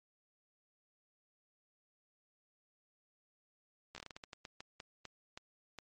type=slowing click train; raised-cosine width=0.2 ms; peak=-29 dBFS; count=16; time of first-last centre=3.95-5.787 s; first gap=13 ms; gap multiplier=1.28; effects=MP3 48 kbps